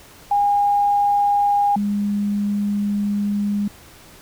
sine tone pair in turn, 814 / 204.4 Hz, G#5 / G#3, -35 / -27 cents, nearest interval 2 octaves, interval 2392 cents, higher first, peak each -14 / -18 dBFS, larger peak first, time 0.31-1.76 / 1.76-3.68 s, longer second, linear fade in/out 5 ms, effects pink hiss -45 dBFS RMS until 4.21 s

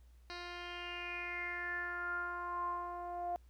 10% pulse tone with low-pass filter sweep, 351.3 Hz, F4, 10 cents sharp, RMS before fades -41 dBFS, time 0.3-3.36 s, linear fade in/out 0 ms, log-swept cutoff 4000 to 710 Hz, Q 7.6, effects added 60 Hz sine -58 dBFS peak until 3.49 s + pink hiss -75 dBFS RMS until 3.49 s

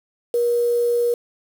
sine tone with quantisation, 477.6 Hz, A#4, 42 cents sharp, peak -16 dBFS, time 0.34-1.14 s, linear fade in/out 2 ms, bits 6, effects none

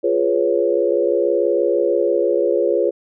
sine chord, C# dominant seventh, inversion first, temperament equal, 349.2 / 415.3 / 493.9 / 554.4 Hz, E#4 / G#4 / B4 / C#5, 0 / 0 / 0 / 0 cents, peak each -20 dBFS, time 0.03-2.91 s, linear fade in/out 20 ms, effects none

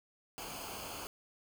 pink noise with comb filter, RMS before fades -44 dBFS, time 0.38-1.07 s, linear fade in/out 0 ms, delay 0.53 ms, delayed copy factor -0.7, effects none

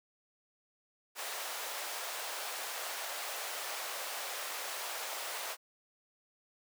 pink high-pass noise, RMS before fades -40 dBFS, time 1.15-5.57 s, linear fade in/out 50 ms, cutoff 560 Hz, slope 24 dB/octave, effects none

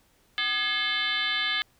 sine tone with frequency modulation, 2615 Hz, E7, 15 cents flat, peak -24 dBFS, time 0.38-1.62 s, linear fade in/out 0 ms, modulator 463 Hz, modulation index 2.7, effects pink hiss -64 dBFS RMS until 1.79 s

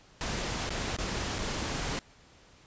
pink noise with dropouts, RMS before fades -33 dBFS, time 0.21-1.99 s, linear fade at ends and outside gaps 0 ms, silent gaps 0.693-0.705 / 0.965-0.986 / 1.384-1.389 s, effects pink hiss -58 dBFS RMS until 2.66 s + resampled to 16000 Hz

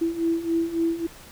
sine beating tone pair, 329.6 / 333.2 Hz, E4 / E4, 0 / +19 cents, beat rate 3.6 Hz, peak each -27 / -23 dBFS, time 0.01-1.07 s, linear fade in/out 10 ms, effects pink hiss -46 dBFS RMS until 1.31 s

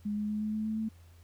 sine tone with pitch steps, 207.7 / 209.7 / 211.8 / 213.9 / 216 / 218.2 / 220.3 Hz, G#3 / G#3 / G#3 / A3 / A3 / A3 / A3, 0 / +17 / +34 / -49 / -32 / -14 / +2 cents, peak -30 dBFS, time 0.05-0.89 s, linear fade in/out 10 ms, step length 120 ms, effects added 85 Hz sine -53 dBFS peak until 1.23 s + pink hiss -65 dBFS RMS until 1.23 s

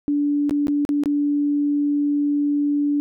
sine tone with dropouts, 290 Hz, D4, 22 cents flat, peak -17 dBFS, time 0.08-3 s, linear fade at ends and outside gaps 0 ms, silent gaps 0.495-0.509 / 0.67-0.682 / 0.851-0.891 / 1.036-1.058 s, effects none

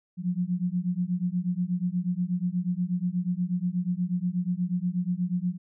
sine beating tone pair, 174.61 / 182.91 Hz, F3 / F#3, 0 / -20 cents, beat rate 8.3 Hz, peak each -28 dBFS, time 0.17-5.58 s, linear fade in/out 50 ms, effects none

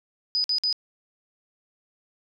sine tone bursts, 4978 Hz, D#8, in tune, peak -21 dBFS, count 3, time 0.35-0.727 s, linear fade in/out 0 ms, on 91 ms, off 52 ms, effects none

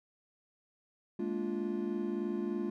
triangle chord, Bb dominant seventh, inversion third, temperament just, 209.8 / 233.1 / 291.4 / 349.6 Hz, Ab3 / Bb3 / D4 / F4, +18 / 0 / -13 / +2 cents, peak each -35 / -38 / -39 / -34 dBFS, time 1.19-2.7 s, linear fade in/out 5 ms, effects none

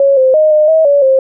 sine tone with pitch steps, 553 / 521 / 619 / 610 / 639 / 570 / 531 Hz, C#5 / C5 / D#5 / D#5 / D#5 / C#5 / C5, -4 / -7 / -9 / -34 / +46 / +48 / +25 cents, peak -5 dBFS, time 0-1.19 s, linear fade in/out 2 ms, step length 170 ms, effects none

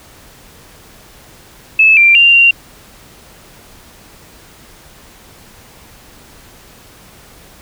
sine tone with pitch steps, 2608 / 2366 / 2782 / 2765 Hz, E7 / D7 / F7 / F7, -19 / +12 / -7 / -18 cents, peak -4 dBFS, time 1.79-2.51 s, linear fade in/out 5 ms, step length 180 ms, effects pink hiss -41 dBFS RMS until 7.61 s

